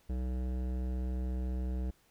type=tone with hard clipping; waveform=sine; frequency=63 Hz; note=B1; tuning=35 cents sharp; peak=-34 dBFS; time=0.09-1.91 s; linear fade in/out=10 ms; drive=15 dB; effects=pink hiss -68 dBFS RMS until 2.1 s